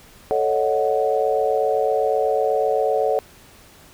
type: chord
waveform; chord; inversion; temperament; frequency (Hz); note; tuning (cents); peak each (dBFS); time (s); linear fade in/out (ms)
sine; D# half-diminished seventh; second; equal; 440 / 554.4 / 622.3 / 740; A4 / C#5 / D#5 / F#5; 0 / 0 / 0 / 0; -21 / -22 / -25 / -23; 0.31-3.19; 0
effects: pink hiss -48 dBFS RMS until 3.93 s